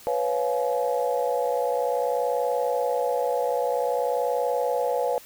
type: chord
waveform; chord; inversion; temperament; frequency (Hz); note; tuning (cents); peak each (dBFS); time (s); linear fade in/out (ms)
sine; C# dominant seventh; third; equal with one note detuned; 493.9 / 554.4 / 698.5 / 846.1; B4 / C#5 / E#5 / G#5; 0 / 0 / 0 / +32; -25 / -27 / -29 / -29; 0.07-5.18; 0
effects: tanh soft clip ceiling -12 dBFS + white hiss -48 dBFS RMS until 5.25 s